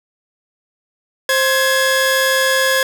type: tone pair together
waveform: sawtooth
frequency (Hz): 527 / 1679.9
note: C5 / G#6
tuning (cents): +12 / +19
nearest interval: octave + minor sixth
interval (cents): 2007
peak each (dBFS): -12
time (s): 1.29-2.83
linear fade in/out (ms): 2
effects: none